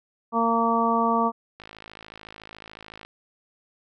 harmonic tone, 230 Hz, A#3, 23 cents flat, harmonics 1 / 2 / 3 / 4 / 5, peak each -25 / -28 / -27 / -25 / -24 dBFS, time 0.32-1.32 s, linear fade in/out 50 ms
click train, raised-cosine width 0.3 ms, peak -25 dBFS, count 79, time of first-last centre 1.6-3.05 s, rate 53.8 Hz
effects none

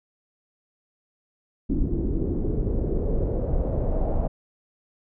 brown noise with low-pass filter sweep, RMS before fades -24 dBFS, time 1.69-4.28 s, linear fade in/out 10 ms, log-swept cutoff 300 to 680 Hz, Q 3.3, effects none

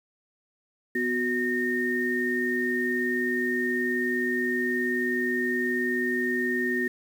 sine tone cluster, 248.4 / 367.3 / 1836 Hz, B3 / F#4 / A#6, +10 / -13 / -27 cents, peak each -29 / -29 / -27 dBFS, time 0.95-6.88 s, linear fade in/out 5 ms, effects 8-bit

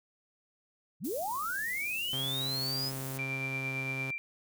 sine linear sweep, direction up, 116.54 to 5140 Hz, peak -32 dBFS, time 1-2.92 s, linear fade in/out 50 ms
white band-stop noise, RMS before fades -43 dBFS, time 1.04-3.18 s, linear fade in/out 10 ms, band 370 to 6800 Hz, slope 12 dB/octave
sawtooth tone with pitch glide, 133.8 to 132.95 Hz, C3 to C3, +39 to +28 cents, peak -33 dBFS, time 2.13-4.11 s, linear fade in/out 2 ms, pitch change -11 cents, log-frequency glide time 3.28-3.74 s
sine tone with tremolo, 2359 Hz, D7, 7 cents sharp, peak -32 dBFS, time 3.19-4.18 s, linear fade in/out 0 ms, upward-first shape triangle, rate 8.8 Hz, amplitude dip 45%
effects none

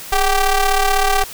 sawtooth ring-modulated tone, 392 Hz, G4, in tune, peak -6 dBFS, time 0.12-1.24 s, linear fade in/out 5 ms, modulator 374 Hz, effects white hiss -33 dBFS RMS until 1.33 s

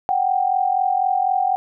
sine tone pair together, 740 / 784 Hz, F#5 / G5, 0 / 0 cents, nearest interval minor second, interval 100 cents, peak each -19 dBFS, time 0.09-1.56 s, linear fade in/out 0 ms, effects none

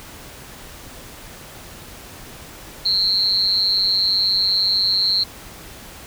sine tone with amplitude modulation, 4186 Hz, C8, in tune, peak -11 dBFS, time 2.85-5.24 s, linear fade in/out 10 ms, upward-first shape sine, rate 194 Hz, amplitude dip 100%, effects pink hiss -39 dBFS RMS until 6.06 s

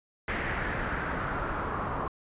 pink noise with low-pass filter sweep, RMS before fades -32 dBFS, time 0.28-2.08 s, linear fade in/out 2 ms, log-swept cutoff 2000 to 1100 Hz, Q 2.8, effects resampled to 8000 Hz

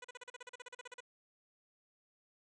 10% pulse tone bursts, 493.9 Hz, B4, in tune, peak -38 dBFS, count 16, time 0.02-1.005 s, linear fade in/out 5 ms, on 25 ms, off 39 ms, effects resampled to 22050 Hz

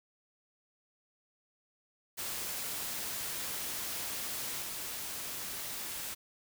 white noise with level steps, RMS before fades -38 / -40 dBFS, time 2.17-6.15 s, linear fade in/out 20 ms, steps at 4.62 s, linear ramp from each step 2 ms, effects none

